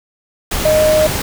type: tone in noise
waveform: sine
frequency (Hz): 618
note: D#5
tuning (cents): -12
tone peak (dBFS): -9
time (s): 0.65-1.07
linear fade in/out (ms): 5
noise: pink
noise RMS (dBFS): -19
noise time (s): 0.51-1.22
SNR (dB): +7
effects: none